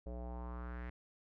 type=tone with low-pass filter sweep; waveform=square; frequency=60.6 Hz; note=B1; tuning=32 cents flat; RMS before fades=-44 dBFS; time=0.06-0.9 s; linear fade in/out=5 ms; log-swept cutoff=550 to 2000 Hz; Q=3.2; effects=none